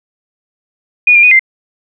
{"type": "tone with pitch steps", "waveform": "sine", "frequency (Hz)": [2455, 2391, 2475, 2088], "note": ["D#7", "D7", "D#7", "C7"], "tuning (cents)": [-24, 30, -10, -4], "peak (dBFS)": -3, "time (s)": [1.07, 1.394], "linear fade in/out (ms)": 5, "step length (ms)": 81, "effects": []}